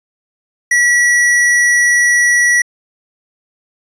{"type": "tone", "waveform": "square", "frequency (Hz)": 1937, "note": "B6", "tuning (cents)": -34, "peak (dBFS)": -9, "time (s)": [0.71, 2.62], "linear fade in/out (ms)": 5, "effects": ["resampled to 22050 Hz"]}